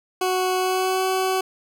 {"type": "tone with pitch glide", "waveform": "20% pulse", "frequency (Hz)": [370, 376.7], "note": ["F#4", "F#4"], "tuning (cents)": [0, 31], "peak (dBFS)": -15, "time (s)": [0.21, 1.41], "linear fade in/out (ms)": 5, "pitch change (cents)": 31, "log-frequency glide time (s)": [0.57, 1.05], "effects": []}